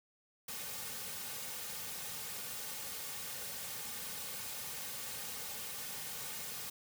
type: noise with comb filter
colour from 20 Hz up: white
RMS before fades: -43 dBFS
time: 0.48-6.7 s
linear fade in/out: 5 ms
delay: 3 ms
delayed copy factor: -0.65
effects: none